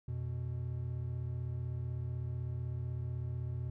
triangle tone pair together, 87.31 / 123.26 Hz, F2 / B2, 0 / -3 cents, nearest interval tritone, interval 597 cents, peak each -38 / -35 dBFS, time 0.08-3.7 s, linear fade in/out 5 ms, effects none

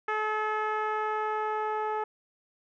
10% pulse tone with low-pass filter sweep, 429.8 Hz, A4, 41 cents flat, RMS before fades -30 dBFS, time 0.08-2.04 s, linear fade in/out 5 ms, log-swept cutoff 1600 to 960 Hz, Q 1.4, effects none

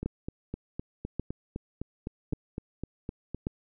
two click trains, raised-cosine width 3 ms, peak -21 / -17 dBFS, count 14 / 4, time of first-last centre 0.03-3.346 / 0.06-3.469 s, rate 3.92 / 0.88 Hz, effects none

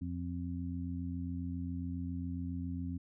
harmonic tone, 87.31 Hz, F2, in tune, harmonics 1 / 2 / 3, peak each -39 / -42 / -40 dBFS, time 0.01-2.98 s, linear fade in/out 10 ms, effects none

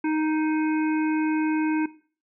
harmonic tone with a mistuned harmonic, 311.1 Hz, D#4, in tune, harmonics 1 / 3 / 5 / 7 / 8, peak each -22 / -32 / -36 / -39 / -40 dBFS, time 0.04-1.86 s, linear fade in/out 5 ms, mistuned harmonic 8, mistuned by +16 cents, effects noise-tail reverb RT60 0.4 s tail -17 dB re dry

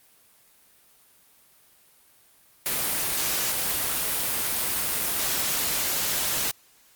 white noise, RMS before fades -26 dBFS, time 2.66-6.51 s, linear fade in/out 0 ms, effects white hiss -58 dBFS RMS until 6.95 s + Opus 32 kbps

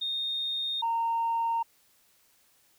sine tone pair in turn, 3682 / 920.5 Hz, A#7 / A#5, -22 / -22 cents, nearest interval 2 octaves, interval 2400 cents, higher first, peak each -28 / -24 dBFS, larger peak second, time 0.01-0.82 / 0.82-1.63 s, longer neither, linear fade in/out 10 ms, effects tanh soft clip ceiling -22 dBFS + white hiss -65 dBFS RMS until 2.78 s

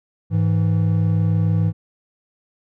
triangle tone pair together, 103.48 / 163.5 Hz, G#2 / E3, -6 / -14 cents, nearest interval minor sixth, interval 792 cents, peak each -15 / -17 dBFS, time 0.3-1.73 s, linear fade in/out 50 ms, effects none

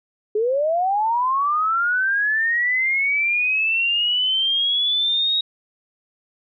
sine linear sweep, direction up, 410.8 to 3800 Hz, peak -17 dBFS, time 0.35-5.41 s, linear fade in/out 5 ms, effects none

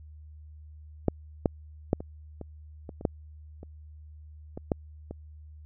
clicks, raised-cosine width 2 ms, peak -9 / -8 / -9 / -24 / -25 / -25 / -27 / -10 / -30 / -23 / -11 / -24 dBFS, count 12, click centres 1.083 / 1.458 / 1.931 / 2.005 / 2.413 / 2.892 / 3.011 / 3.052 / 3.631 / 4.575 / 4.718 / 5.11 s, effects added 76 Hz sine -45 dBFS peak until 5.65 s

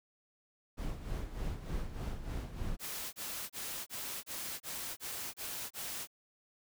brown noise with tremolo, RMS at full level -36 dBFS, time 0.77-2.77 s, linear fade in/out 20 ms, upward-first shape sine, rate 3.3 Hz, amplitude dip 65%
white noise bursts, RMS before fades -41 dBFS, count 9, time 2.79-6.074 s, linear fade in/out 50 ms, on 340 ms, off 28 ms
effects none

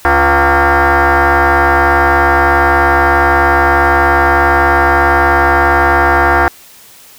sine tone with frequency modulation, 349.2 Hz, F4, in tune, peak -5 dBFS, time 0.05-6.48 s, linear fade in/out 0 ms, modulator 210 Hz, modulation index 6.8, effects tanh soft clip ceiling -3 dBFS + white hiss -39 dBFS RMS until 7.18 s

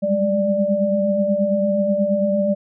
sine tone cluster, 192.2 / 202.2 / 210.7 / 589 Hz, G3 / G#3 / G#3 / D5, -34 / -46 / +25 / +5 cents, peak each -27 / -21 / -27 / -18 dBFS, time 0.02-2.55 s, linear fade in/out 20 ms, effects none

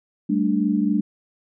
sine chord, G suspended second, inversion none, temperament equal, 196 / 220 / 293.7 Hz, G3 / A3 / D4, 0 / 0 / 0 cents, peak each -22 dBFS, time 0.29-1.01 s, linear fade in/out 10 ms, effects none

